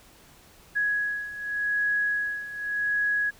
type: beating tone pair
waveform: sine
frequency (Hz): 1669 / 1669.86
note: G#6 / G#6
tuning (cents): +8 / +9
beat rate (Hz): 0.86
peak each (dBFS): -30 / -26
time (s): 0.75-3.31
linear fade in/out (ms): 20
effects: pink hiss -54 dBFS RMS until 3.39 s